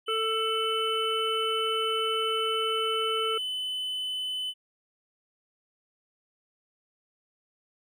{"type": "tone", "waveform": "triangle", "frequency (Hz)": 3017, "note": "F#7", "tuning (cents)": 33, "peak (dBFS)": -28, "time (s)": [0.06, 4.54], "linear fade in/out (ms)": 50}
{"type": "harmonic tone", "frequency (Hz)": 443.7, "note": "A4", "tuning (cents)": 14, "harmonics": [1, 3, 5, 6], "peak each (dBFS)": [-30, -30, -42, -41], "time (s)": [0.08, 3.38], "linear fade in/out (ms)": 5}
{"effects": []}